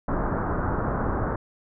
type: low-pass noise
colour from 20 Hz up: pink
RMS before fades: -26 dBFS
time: 0.08-1.36 s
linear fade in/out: 5 ms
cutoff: 1500 Hz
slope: 48 dB/octave
effects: none